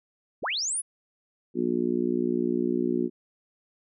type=linear sweep; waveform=sine; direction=up; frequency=55.4 to 10600 Hz; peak=-26 dBFS; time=0.42-0.82 s; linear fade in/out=20 ms
type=harmonic tone; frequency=59.9 Hz; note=A#1; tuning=48 cents sharp; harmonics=3 / 4 / 5 / 6 / 7; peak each=-34 / -28 / -30 / -27 / -36 dBFS; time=1.54-3.1 s; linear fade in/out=50 ms
effects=none